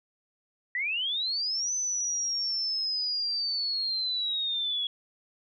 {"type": "linear two-way sweep", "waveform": "sine", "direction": "up then down", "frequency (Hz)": [1893, 6100, 3336], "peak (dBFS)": -27, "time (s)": [0.75, 4.87], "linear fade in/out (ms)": 2, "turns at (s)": 1.74, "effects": []}